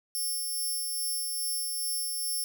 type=tone with tremolo; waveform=5% pulse; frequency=5400 Hz; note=E8; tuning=41 cents sharp; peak=-23 dBFS; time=0.15-2.44 s; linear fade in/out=0 ms; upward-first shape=sine; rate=2.4 Hz; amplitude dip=25%; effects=none